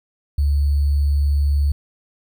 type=tone with sample-and-hold; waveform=sine; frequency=71.7 Hz; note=D2; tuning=41 cents flat; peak=-14 dBFS; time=0.38-1.72 s; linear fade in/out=5 ms; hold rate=4410 Hz; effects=none